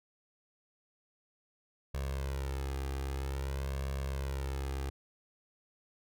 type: tone with flanger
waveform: sawtooth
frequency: 67.7 Hz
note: C#2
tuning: 40 cents flat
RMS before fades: -36 dBFS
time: 1.94-4.9 s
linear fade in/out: 5 ms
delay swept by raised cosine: 1.8 to 2.49 ms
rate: 0.51 Hz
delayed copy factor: +0.8
effects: none